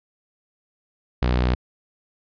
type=tone; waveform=sawtooth; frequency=61.74 Hz; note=B1; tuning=in tune; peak=-14 dBFS; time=1.22-1.55 s; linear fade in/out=5 ms; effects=resampled to 11025 Hz